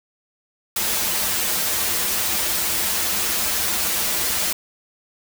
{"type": "noise with comb filter", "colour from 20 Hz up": "white", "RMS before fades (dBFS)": -22, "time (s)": [0.76, 4.53], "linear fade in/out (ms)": 5, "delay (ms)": 7.3, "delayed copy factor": -1, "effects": []}